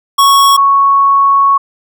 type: tone pair in turn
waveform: square / sine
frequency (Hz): 1108 / 1108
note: C#6 / C#6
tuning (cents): -1 / -1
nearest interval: unison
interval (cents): 0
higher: neither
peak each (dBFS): -5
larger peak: neither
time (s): 0.18-0.57 / 0.57-1.58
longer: second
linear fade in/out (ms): 10
effects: none